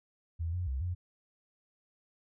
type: tone with pitch steps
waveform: sine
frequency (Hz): 82.9 / 89.3 / 65.9 / 89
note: E2 / F2 / C2 / F2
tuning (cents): +10 / +39 / +13 / +33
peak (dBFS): -31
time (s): 0.39-0.95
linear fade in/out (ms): 20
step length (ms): 140
effects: none